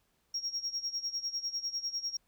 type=tone with tremolo; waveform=sine; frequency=5588 Hz; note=F8; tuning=in tune; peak=-29 dBFS; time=0.34-2.17 s; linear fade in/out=5 ms; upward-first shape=sine; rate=10 Hz; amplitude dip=85%; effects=tanh soft clip ceiling -28 dBFS + pink hiss -74 dBFS RMS until 2.27 s